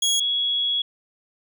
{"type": "tone pair in turn", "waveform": ["25% pulse", "sine"], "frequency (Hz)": [3322, 3345], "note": ["G#7", "G#7"], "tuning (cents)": [0, 12], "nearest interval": "unison", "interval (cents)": 12, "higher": "second", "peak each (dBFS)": [-15, -20], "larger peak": "first", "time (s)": [[0.02, 0.2], [0.2, 0.82]], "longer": "second", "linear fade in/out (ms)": 5, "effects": []}